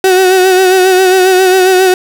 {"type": "tone with vibrato", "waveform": "35% pulse", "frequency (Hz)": 372.9, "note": "F#4", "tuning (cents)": 14, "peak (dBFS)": -3, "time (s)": [0.04, 1.94], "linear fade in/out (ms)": 2, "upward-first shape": "sine", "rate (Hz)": 7.4, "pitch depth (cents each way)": 41, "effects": []}